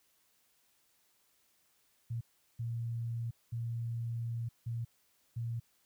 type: tone bursts at uneven times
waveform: sine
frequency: 116.54 Hz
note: A#2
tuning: in tune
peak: -34 dBFS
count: 5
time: 2.1-2.21 / 2.59-3.31 / 3.52-4.49 / 4.66-4.85 / 5.36-5.6 s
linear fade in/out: 10 ms
effects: white hiss -72 dBFS RMS until 5.85 s

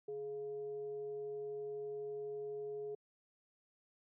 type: tone with frequency modulation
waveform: sine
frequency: 420 Hz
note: G#4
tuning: 19 cents sharp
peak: -40 dBFS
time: 0.08-2.95 s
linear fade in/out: 5 ms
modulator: 276 Hz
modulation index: 0.26
effects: high-pass 150 Hz 12 dB/octave

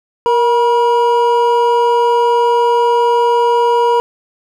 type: tone pair together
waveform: triangle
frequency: 469.3 / 963.9 Hz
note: A#4 / B5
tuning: +12 / -42 cents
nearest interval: octave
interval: 1246 cents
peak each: -10 dBFS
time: 0.26-4 s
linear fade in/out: 0 ms
effects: none

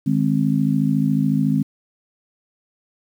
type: chord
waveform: sine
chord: Ab major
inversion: second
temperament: equal with one note detuned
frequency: 153.69 / 207.7 / 261.6 Hz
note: Eb3 / Ab3 / C4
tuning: -21 / 0 / 0 cents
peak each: -20 dBFS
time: 0.06-1.63 s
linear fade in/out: 10 ms
effects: 8-bit

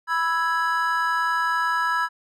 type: chord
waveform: triangle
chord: E major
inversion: second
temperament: equal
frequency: 987.8 / 1318.5 / 1661.2 Hz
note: B5 / E6 / G#6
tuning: 0 / 0 / 0 cents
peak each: -23 dBFS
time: 0.07-2.09 s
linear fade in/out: 50 ms
effects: none

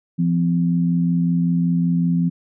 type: tone pair together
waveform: sine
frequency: 171.1 / 256.4 Hz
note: F3 / C4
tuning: -35 / -35 cents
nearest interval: perfect fifth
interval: 700 cents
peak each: -16 / -23 dBFS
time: 0.18-2.3 s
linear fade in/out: 20 ms
effects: none

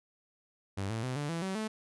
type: tone with pitch steps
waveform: sawtooth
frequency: 98 / 111.92 / 127.83 / 145.99 / 166.73 / 190.42 / 217.5 Hz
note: G2 / A2 / C3 / D3 / E3 / G3 / A3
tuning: 0 / +30 / -40 / -10 / +20 / -50 / -20 cents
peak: -29 dBFS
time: 0.77-1.68 s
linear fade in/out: 10 ms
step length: 130 ms
effects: resampled to 24000 Hz

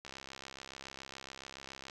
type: click train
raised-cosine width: 0.2 ms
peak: -28 dBFS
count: 125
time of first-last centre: 0.05-1.898 s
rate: 67.1 Hz
effects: none

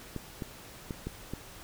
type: clicks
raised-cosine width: 3 ms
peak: -22 dBFS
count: 5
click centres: 0.163 / 0.422 / 0.908 / 1.07 / 1.336 s
effects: pink hiss -49 dBFS RMS until 1.63 s

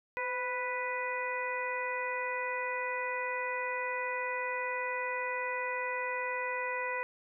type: harmonic tone with a mistuned harmonic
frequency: 493.9 Hz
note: B4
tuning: in tune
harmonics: 1 / 2 / 3 / 4 / 5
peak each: -38 / -37 / -42 / -37 / -41 dBFS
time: 0.17-7.03 s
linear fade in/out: 0 ms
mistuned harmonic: 1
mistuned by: +47 cents
effects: none

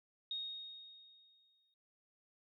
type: tone with exponential decay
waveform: sine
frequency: 3729 Hz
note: A#7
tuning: in tune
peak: -37 dBFS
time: 0.31-1.74 s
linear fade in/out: 2 ms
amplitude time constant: 310 ms
effects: none

